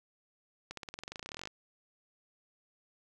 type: accelerating click train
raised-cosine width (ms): 0.2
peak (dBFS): -24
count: 22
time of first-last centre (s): 0.71-1.474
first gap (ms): 63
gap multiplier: 0.94
effects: none